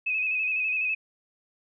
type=tone with vibrato; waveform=sine; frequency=2548 Hz; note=D#7; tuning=41 cents sharp; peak=-24 dBFS; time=0.06-0.95 s; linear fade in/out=10 ms; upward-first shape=square; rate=12 Hz; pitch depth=34 cents each way; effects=none